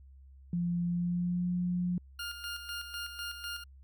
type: tone with pitch glide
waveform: sine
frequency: 173.5 to 178.07 Hz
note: F3 to F3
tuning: -11 to +34 cents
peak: -28 dBFS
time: 0.53-1.98 s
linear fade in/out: 2 ms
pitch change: +45 cents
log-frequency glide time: 0.85-1.48 s
type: tone with tremolo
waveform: 20% pulse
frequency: 1411 Hz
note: F6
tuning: 17 cents sharp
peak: -31 dBFS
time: 2.19-3.64 s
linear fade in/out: 5 ms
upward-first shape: square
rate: 4 Hz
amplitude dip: 55%
effects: added 67 Hz sine -51 dBFS peak until 3.83 s + MP3 96 kbps